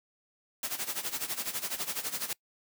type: noise with tremolo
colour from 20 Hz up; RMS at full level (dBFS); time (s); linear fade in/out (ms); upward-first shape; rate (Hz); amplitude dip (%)
white; -32; 0.63-2.33; 2; sine; 12; 80
effects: noise-tail reverb RT60 0.1 s tail -24 dB re dry + high-pass 150 Hz 12 dB/octave